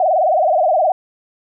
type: tone with vibrato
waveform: sine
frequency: 680 Hz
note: F5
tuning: 46 cents flat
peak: -11 dBFS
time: 0-0.92 s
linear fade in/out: 2 ms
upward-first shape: sine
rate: 19 Hz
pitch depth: 200 cents each way
effects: none